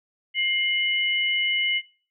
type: tone pair together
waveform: sine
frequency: 2117 / 2960 Hz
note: C7 / F#7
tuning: +20 / 0 cents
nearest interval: tritone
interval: 580 cents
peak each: -23 / -24 dBFS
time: 0.34-1.82 s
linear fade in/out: 50 ms
effects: noise-tail reverb RT60 0.4 s tail -20 dB re dry